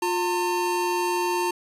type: tone pair together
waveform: square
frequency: 354.4 / 906 Hz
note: F4 / A#5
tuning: +25 / -50 cents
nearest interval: octave + major third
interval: 1625 cents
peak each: -26 dBFS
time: 0.02-1.51 s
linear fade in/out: 5 ms
effects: resampled to 32000 Hz